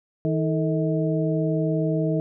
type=harmonic tone with a mistuned harmonic; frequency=159.3 Hz; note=D#3; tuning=41 cents sharp; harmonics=1 / 2 / 3 / 4; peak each=-23 / -26 / -28 / -29 dBFS; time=0.25-2.2 s; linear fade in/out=0 ms; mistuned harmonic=3; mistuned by=-120 cents; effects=none